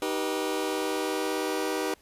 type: chord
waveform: sawtooth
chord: Eb augmented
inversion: none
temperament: just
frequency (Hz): 311.1 / 388.9 / 486.1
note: Eb4 / G4 / B4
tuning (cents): 0 / -14 / -28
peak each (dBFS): -28 / -27 / -28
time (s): 0.02-1.94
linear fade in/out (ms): 2
effects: pink hiss -60 dBFS RMS until 2.01 s + resampled to 32000 Hz